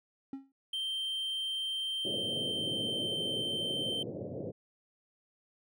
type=tone with exponential decay; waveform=triangle; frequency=271 Hz; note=C#4; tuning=39 cents flat; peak=-32 dBFS; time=0.33-0.52 s; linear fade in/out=2 ms; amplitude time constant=40 ms
type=tone with pitch glide; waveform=triangle; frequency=3136 to 3114 Hz; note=G7 to G7; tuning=0 to -12 cents; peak=-31 dBFS; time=0.73-4.03 s; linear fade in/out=5 ms; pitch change=-12 cents; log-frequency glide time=1.97-3.08 s
type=band-pass noise; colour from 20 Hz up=white; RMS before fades=-40 dBFS; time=2.04-4.52 s; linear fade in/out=20 ms; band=100 to 570 Hz; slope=48 dB/octave
effects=none